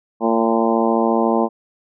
harmonic tone with a mistuned harmonic, 114.1 Hz, A#2, 37 cents flat, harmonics 2 / 3 / 4 / 5 / 6 / 7 / 8 / 9, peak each -19 / -21 / -22 / -23 / -24 / -24 / -25 / -26 dBFS, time 0.2-1.49 s, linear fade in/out 50 ms, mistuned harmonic 8, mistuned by -20 cents, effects none

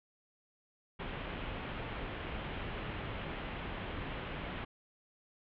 pink low-pass noise, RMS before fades -41 dBFS, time 0.99-4.65 s, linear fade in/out 10 ms, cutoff 3300 Hz, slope 48 dB/octave, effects none

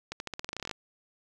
accelerating click train, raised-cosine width 0.2 ms, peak -18 dBFS, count 15, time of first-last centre 0.12-0.712 s, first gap 81 ms, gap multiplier 0.89, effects none

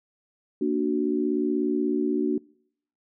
sine chord, Bb augmented, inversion none, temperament equal, 233.1 / 293.7 / 370 Hz, Bb3 / D4 / F#4, 0 / 0 / 0 cents, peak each -28 / -25 / -26 dBFS, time 0.61-2.38 s, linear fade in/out 5 ms, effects noise-tail reverb RT60 0.7 s tail -26 dB re dry

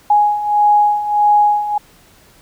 sine beating tone pair, 830.6 / 832.2 Hz, G#5 / G#5, 0 / +3 cents, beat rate 1.6 Hz, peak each -16 / -11 dBFS, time 0.1-1.78 s, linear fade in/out 5 ms, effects pink hiss -48 dBFS RMS until 2.41 s

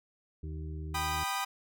harmonic tone, 77.78 Hz, D#2, in tune, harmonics 1 / 2 / 4 / 5, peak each -37 / -43 / -49 / -51 dBFS, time 0.43-1.24 s, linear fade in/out 5 ms
sawtooth chord, G augmented, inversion none, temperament equal with one note detuned, 784 / 987.8 / 1231.6 Hz, G5 / B5 / D#6, 0 / 0 / -18 cents, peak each -32 / -32 / -32 dBFS, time 0.94-1.45 s, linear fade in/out 10 ms
effects none

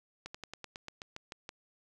slowing click train, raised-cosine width 0.2 ms, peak -25 dBFS, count 11, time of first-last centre 0.26-1.491 s, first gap 85 ms, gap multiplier 1.08, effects none

